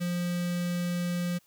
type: tone with notch filter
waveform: square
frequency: 175.6 Hz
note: F3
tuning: 10 cents sharp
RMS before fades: -30 dBFS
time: 0-1.39 s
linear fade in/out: 20 ms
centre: 840 Hz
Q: 1.1
effects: white hiss -65 dBFS RMS until 1.46 s